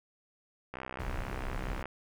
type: click train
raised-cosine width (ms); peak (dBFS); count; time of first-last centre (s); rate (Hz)
0.5; -24; 73; 0.74-1.856; 64.5
type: noise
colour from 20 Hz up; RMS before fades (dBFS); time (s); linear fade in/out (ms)
brown; -37; 0.99-1.83; 10
effects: none